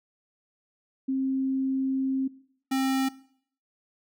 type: tone pair in turn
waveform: sine / square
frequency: 265.9 / 265.9 Hz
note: C4 / C4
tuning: +28 / +28 cents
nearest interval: unison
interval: 0 cents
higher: neither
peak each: -24 dBFS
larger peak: neither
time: 1.08-2.28 / 2.71-3.09 s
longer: first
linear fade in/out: 10 ms
effects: noise-tail reverb RT60 0.6 s tail -19 dB re dry